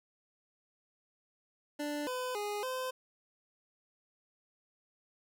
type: tone with pitch steps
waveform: 25% pulse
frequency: 294.1 / 505 / 413.8 / 514 Hz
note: D4 / B4 / G#4 / C5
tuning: +3 / +39 / -6 / -31 cents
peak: -31 dBFS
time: 1.79-2.91 s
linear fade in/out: 10 ms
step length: 280 ms
effects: none